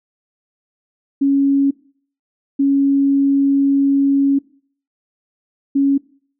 sine tone bursts at uneven times, 277.1 Hz, C#4, 1 cent flat, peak -11 dBFS, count 3, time 1.21-1.71 / 2.59-4.39 / 5.75-5.98 s, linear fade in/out 10 ms, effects noise-tail reverb RT60 0.5 s tail -21 dB re dry

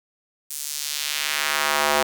square tone with high-pass filter sweep, 73.42 Hz, D2, in tune, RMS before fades -24 dBFS, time 0.5-2.03 s, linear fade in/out 5 ms, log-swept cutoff 8600 to 610 Hz, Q 1, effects none

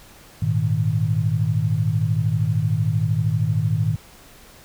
sine chord, Ab suspended second, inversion none, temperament just, 103.83 / 116.8 / 155.74 Hz, Ab2 / Bb2 / Eb3, 0 / +4 / +2 cents, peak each -22 dBFS, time 0.42-3.96 s, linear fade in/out 5 ms, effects pink hiss -47 dBFS RMS until 4.64 s

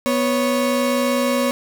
35% pulse tone pair together, 246.3 / 553 Hz, B3 / C#5, -5 / -4 cents, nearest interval octave + major second, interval 1401 cents, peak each -18 dBFS, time 0.06-1.51 s, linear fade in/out 0 ms, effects none

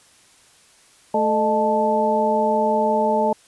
harmonic tone with a mistuned harmonic, 218.6 Hz, A3, 11 cents flat, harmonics 1 / 2 / 3 / 4, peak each -24 / -23 / -21 / -20 dBFS, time 1.14-3.33 s, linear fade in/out 5 ms, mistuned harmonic 3, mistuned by -110 cents, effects white hiss -53 dBFS RMS until 3.47 s + resampled to 24000 Hz

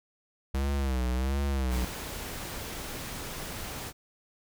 square tone with vibrato, 66 Hz, C2, 16 cents sharp, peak -27 dBFS, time 0.54-1.85 s, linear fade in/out 5 ms, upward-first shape sine, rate 1.4 Hz, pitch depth 110 cents each way
pink noise, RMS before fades -38 dBFS, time 1.69-3.93 s, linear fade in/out 50 ms
effects none

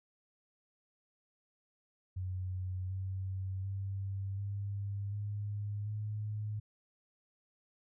sine tone with pitch steps, 92.5 / 95.05 / 97.66 / 100.35 / 103.11 / 105.95 Hz, F#2 / F#2 / G2 / G2 / G#2 / G#2, 0 / +47 / -6 / +41 / -12 / +35 cents, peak -35 dBFS, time 2.16-6.6 s, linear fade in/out 10 ms, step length 740 ms, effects none

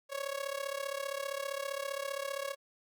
sawtooth tone with amplitude modulation, 554.4 Hz, C#5, in tune, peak -28 dBFS, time 0.09-2.56 s, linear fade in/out 50 ms, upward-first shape sine, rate 35.2 Hz, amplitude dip 85%, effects none

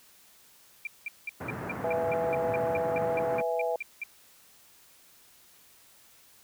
sine tone bursts, 2368 Hz, D7, 14 cents sharp, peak -31 dBFS, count 16, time 0.85-4.036 s, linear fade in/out 2 ms, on 21 ms, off 190 ms
pink band-pass noise, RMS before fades -37 dBFS, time 1.4-3.42 s, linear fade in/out 10 ms, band 100 to 1700 Hz, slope 24 dB/octave
sine chord, E major, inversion second, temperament equal, 493.9 / 659.3 / 830.6 Hz, B4 / E5 / G#5, 0 / 0 / 0 cents, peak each -30 / -30 / -34 dBFS, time 1.84-3.76 s, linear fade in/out 2 ms
effects white hiss -58 dBFS RMS until 6.43 s

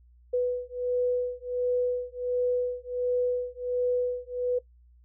sine beating tone pair, 493.9 / 495.3 Hz, B4 / B4, 0 / +5 cents, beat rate 1.4 Hz, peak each -28 dBFS, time 0.33-4.59 s, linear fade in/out 10 ms, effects noise-tail reverb RT60 0.1 s tail -18 dB re dry + added 60 Hz sine -54 dBFS peak until 5.04 s

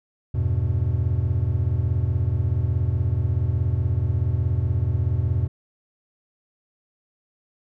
triangle chord, E minor, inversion none, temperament just, 82.41 / 98.89 / 123.61 Hz, E2 / G2 / B2, 0 / +16 / +2 cents, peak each -22 dBFS, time 0.34-5.48 s, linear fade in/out 10 ms, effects none

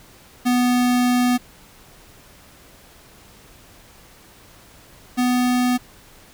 square tone pair in turn, 246.9 / 248.3 Hz, B3 / B3, 0 / +9 cents, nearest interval unison, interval 9 cents, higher second, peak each -16 / -17 dBFS, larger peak first, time 0.45-1.38 / 5.17-5.78 s, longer first, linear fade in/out 20 ms, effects pink hiss -48 dBFS RMS until 6.33 s

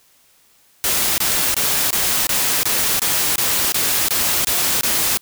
white noise bursts, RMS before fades -18 dBFS, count 12, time 0.84-5.173 s, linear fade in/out 0 ms, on 340 ms, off 23 ms, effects white hiss -55 dBFS RMS until 5.21 s

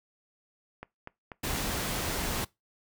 click train, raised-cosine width 0.5 ms, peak -25 dBFS, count 5, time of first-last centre 0.83-1.806 s, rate 4.1 Hz
pink noise, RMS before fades -32 dBFS, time 1.43-2.45 s, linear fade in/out 10 ms
effects noise-tail reverb RT60 0.2 s tail -22 dB re dry

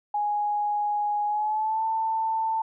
sine tone with pitch glide, 830.6 to 890.2 Hz, G#5 to A5, 0 to +20 cents, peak -23 dBFS, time 0.14-2.62 s, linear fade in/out 5 ms, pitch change +120 cents, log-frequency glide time 1.26-1.85 s, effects none

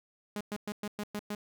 sawtooth tone bursts, 207.7 Hz, G#3, in tune, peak -30 dBFS, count 7, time 0.36-1.349 s, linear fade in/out 2 ms, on 47 ms, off 110 ms, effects none

